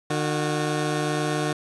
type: tone pair together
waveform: 15% pulse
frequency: 151.4 / 364.5 Hz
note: D#3 / F#4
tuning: -47 / -26 cents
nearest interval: octave + minor third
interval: 1521 cents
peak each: -18 / -22 dBFS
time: 0.1-1.53 s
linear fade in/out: 5 ms
effects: resampled to 24000 Hz